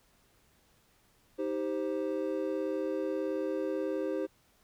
triangle chord, C minor, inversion first, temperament just, 314 / 392.4 / 523.3 Hz, Eb4 / G4 / C5, +16 / +2 / 0 cents, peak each -33 dBFS, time 1.38-4.27 s, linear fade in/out 20 ms, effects pink hiss -67 dBFS RMS until 4.63 s

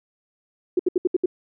sine tone bursts, 361.3 Hz, F#4, 41 cents flat, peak -15 dBFS, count 6, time 0.77-1.259 s, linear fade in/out 5 ms, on 24 ms, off 69 ms, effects none

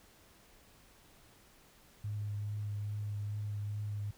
sine tone with vibrato, 103.83 Hz, G#2, in tune, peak -35 dBFS, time 2.04-4.11 s, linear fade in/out 5 ms, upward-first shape triangle, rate 2.4 Hz, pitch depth 18 cents each way, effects pink hiss -62 dBFS RMS until 4.17 s

